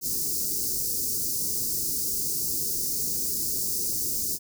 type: band-stop noise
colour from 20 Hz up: white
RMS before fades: -28 dBFS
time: 0.01-4.39 s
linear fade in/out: 50 ms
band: 450 to 4800 Hz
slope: 48 dB/octave
effects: none